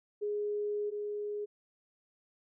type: tone pair in turn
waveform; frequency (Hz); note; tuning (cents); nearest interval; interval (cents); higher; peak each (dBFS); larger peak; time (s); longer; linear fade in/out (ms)
sine; 415.3 / 415.3; G#4 / G#4; 0 / 0; unison; 0; neither; -31 / -34; first; 0.21-0.91 / 0.91-1.46; first; 20
effects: none